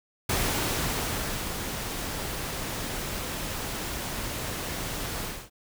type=noise with ADSR envelope; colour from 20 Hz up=pink; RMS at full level=-26 dBFS; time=0.29-5.5 s; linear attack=6 ms; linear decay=1200 ms; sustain=-7 dB; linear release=250 ms; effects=none